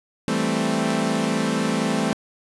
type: chord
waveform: sawtooth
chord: A minor seventh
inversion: second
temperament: equal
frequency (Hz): 164.81 / 196 / 220 / 261.6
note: E3 / G3 / A3 / C4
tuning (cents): 0 / 0 / 0 / 0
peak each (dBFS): -24 / -23 / -20 / -22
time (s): 0.28-2.13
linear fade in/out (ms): 0
effects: resampled to 24000 Hz